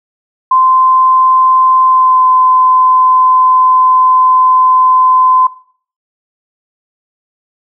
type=tone with pitch glide; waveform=sine; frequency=1036 to 1025.3 Hz; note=C6 to C6; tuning=-17 to -35 cents; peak=-5 dBFS; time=0.51-5.47 s; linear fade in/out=5 ms; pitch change=-18 cents; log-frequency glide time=1.86-2.26 s; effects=noise-tail reverb RT60 0.5 s tail -18 dB re dry

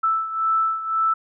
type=beating tone pair; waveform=sine; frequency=1318.5 / 1320.4 Hz; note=E6 / E6; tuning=0 / +2 cents; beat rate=1.9 Hz; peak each=-20 / -25 dBFS; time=0.03-1.14 s; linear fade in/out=10 ms; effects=none

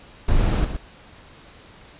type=noise with echo; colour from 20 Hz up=brown; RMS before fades=-18 dBFS; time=0.28-0.65 s; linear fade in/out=5 ms; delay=120 ms; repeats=1; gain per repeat=-8 dB; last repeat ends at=0.77 s; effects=pink hiss -47 dBFS RMS until 1.99 s + resampled to 8000 Hz

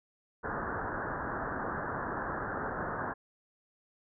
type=low-pass noise; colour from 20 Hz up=white; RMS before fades=-36 dBFS; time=0.43-3.14 s; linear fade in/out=20 ms; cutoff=1700 Hz; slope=96 dB/octave; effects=none

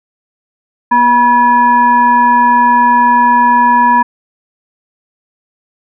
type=tone with frequency modulation; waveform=sine; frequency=971 Hz; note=B5; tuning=30 cents flat; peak=-5 dBFS; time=0.91-4.03 s; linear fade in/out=10 ms; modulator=730 Hz; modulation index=0.57; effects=none

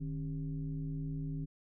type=tone with frequency modulation; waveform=sine; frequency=151.8 Hz; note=D#3; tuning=42 cents flat; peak=-35 dBFS; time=0-1.46 s; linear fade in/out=20 ms; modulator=121 Hz; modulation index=0.82; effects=none

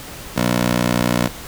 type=tone with high-pass filter; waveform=15% pulse; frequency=60.2 Hz; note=B1; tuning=44 cents flat; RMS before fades=-18 dBFS; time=0.36-1.28 s; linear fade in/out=10 ms; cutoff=190 Hz; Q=0.73; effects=pink hiss -34 dBFS RMS until 1.47 s

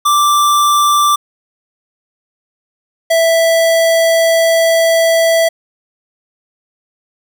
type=tone pair in turn; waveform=square; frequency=1174.7 / 659.3 Hz; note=D6 / E5; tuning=0 / 0 cents; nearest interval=minor seventh; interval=1000 cents; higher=first; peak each=-9 / -9 dBFS; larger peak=neither; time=0.05-1.16 / 3.1-5.49 s; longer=second; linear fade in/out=10 ms; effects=none

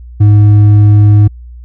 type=tone with hard clipping; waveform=sine; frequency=104.1 Hz; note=G#2; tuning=5 cents sharp; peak=-3 dBFS; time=0.2-1.28 s; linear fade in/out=10 ms; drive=4 dB; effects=added 60 Hz sine -27 dBFS peak until 1.64 s

